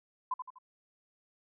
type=tone with echo; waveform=sine; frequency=1015 Hz; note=B5; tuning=47 cents sharp; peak=-29 dBFS; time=0.31-0.34 s; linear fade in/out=5 ms; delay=82 ms; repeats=3; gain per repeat=-7 dB; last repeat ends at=0.586 s; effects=none